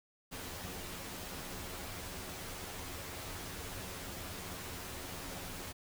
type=noise with comb filter; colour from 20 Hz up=pink; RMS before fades=-44 dBFS; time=0.31-5.73 s; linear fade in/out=20 ms; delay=11 ms; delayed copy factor=+0.6; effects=none